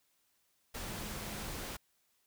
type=tone in noise; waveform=sine; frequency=207.1 Hz; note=G#3; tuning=5 cents flat; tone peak=-50 dBFS; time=0.88-1.52 s; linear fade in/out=10 ms; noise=pink; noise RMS=-42 dBFS; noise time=0.74-1.77 s; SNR=-11 dB; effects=white hiss -75 dBFS RMS until 2.26 s